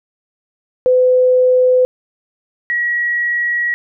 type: tone pair in turn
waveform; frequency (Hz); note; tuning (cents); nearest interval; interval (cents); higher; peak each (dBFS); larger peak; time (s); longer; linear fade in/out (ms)
sine; 506 / 1914.3; B4 / A#6; +42 / +45; octave + major seventh; 2303; second; -8 / -14; first; 0.86-1.85 / 2.7-3.74; second; 0
effects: none